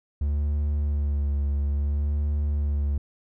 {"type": "tone with vibrato", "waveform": "triangle", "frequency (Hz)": 72.2, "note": "D2", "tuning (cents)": -29, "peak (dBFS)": -20, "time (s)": [0.21, 2.98], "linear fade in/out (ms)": 5, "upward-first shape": "sine", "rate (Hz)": 0.59, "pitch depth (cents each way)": 31, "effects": []}